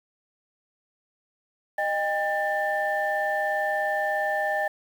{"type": "tone cluster", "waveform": "sine", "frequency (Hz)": [617, 800, 1779], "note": ["D#5", "G5", "A6"], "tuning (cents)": [-15, 35, 19], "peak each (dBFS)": -27, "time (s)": [1.78, 4.68], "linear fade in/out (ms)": 5, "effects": ["tanh soft clip ceiling -15 dBFS", "8-bit"]}